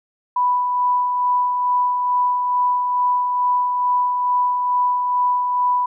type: tone with tremolo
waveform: sine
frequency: 989 Hz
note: B5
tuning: 2 cents sharp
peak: -14 dBFS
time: 0.36-5.86 s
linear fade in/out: 5 ms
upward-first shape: sine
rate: 2.3 Hz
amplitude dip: 35%
effects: none